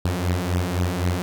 sawtooth beating tone pair, 87.31 / 91.21 Hz, F2 / F#2, 0 / -24 cents, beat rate 3.9 Hz, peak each -20 dBFS, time 0.05-1.22 s, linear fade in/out 0 ms, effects none

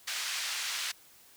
white band-pass noise, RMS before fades -35 dBFS, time 0.07-0.92 s, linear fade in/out 10 ms, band 1500 to 5200 Hz, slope 12 dB/octave, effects white hiss -58 dBFS RMS until 1.36 s

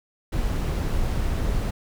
brown noise, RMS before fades -24 dBFS, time 0.32-1.71 s, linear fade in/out 10 ms, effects none

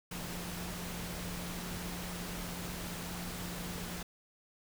sine tone in noise, 176.5 Hz, F3, 19 cents sharp, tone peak -43 dBFS, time 0.11-4.03 s, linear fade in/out 5 ms, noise pink, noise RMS -42 dBFS, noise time 0.11-4.03 s, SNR -4 dB, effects none

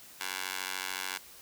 15% pulse tone with high-pass filter, 93.7 Hz, F#2, 22 cents sharp, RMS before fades -37 dBFS, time 0.2-1.18 s, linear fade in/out 10 ms, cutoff 1500 Hz, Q 0.77, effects white hiss -52 dBFS RMS until 1.41 s

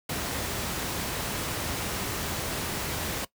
pink noise, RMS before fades -31 dBFS, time 0.09-3.25 s, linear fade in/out 5 ms, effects noise-tail reverb RT60 0.1 s tail -19 dB re dry + high-pass 60 Hz 12 dB/octave

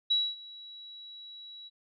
sine tone with ADSR envelope, 3900 Hz, B7, 23 cents flat, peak -22 dBFS, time 0.1-1.7 s, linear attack 12 ms, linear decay 240 ms, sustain -22 dB, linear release 30 ms, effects none

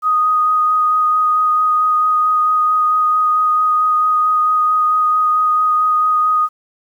sine tone with vibrato, 1244.5 Hz, D#6, in tune, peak -11 dBFS, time 0.02-6.49 s, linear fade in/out 50 ms, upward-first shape sine, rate 4.5 Hz, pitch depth 10 cents each way, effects 8-bit

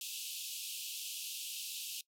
pink band-pass noise, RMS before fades -43 dBFS, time 0.01-2.01 s, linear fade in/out 2 ms, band 2600 to 16000 Hz, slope 96 dB/octave, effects noise-tail reverb RT60 0.1 s tail -20 dB re dry

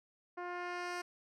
10% pulse tone with low-pass filter sweep, 354.1 Hz, F4, 24 cents sharp, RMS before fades -41 dBFS, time 0.37-1.02 s, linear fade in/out 10 ms, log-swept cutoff 1200 to 8900 Hz, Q 0.7, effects none

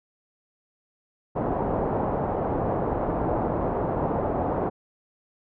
white low-pass noise, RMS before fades -26 dBFS, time 1.35-4.7 s, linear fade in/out 20 ms, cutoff 840 Hz, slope 24 dB/octave, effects none

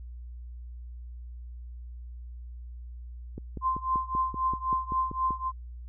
click train, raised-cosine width 3 ms, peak -24 dBFS, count 11, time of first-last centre 3.38-5.307 s, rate 5.19 Hz
sine tone with tremolo, 1042 Hz, C6, 7 cents flat, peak -22 dBFS, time 3.61-5.52 s, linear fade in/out 50 ms, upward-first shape triangle, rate 3.8 Hz, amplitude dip 95%
effects added 60 Hz sine -39 dBFS peak until 5.88 s

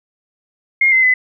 sine tone with pitch steps, 2135 / 2061 / 2016 Hz, C7 / C7 / B6, +34 / -27 / +35 cents, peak -9 dBFS, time 0.81-1.14 s, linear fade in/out 5 ms, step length 110 ms, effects none

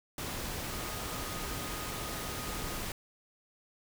sine tone in noise, 1244.5 Hz, D#6, in tune, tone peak -47 dBFS, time 0.72-2.79 s, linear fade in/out 2 ms, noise pink, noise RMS -38 dBFS, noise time 0.18-2.92 s, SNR -12 dB, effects none

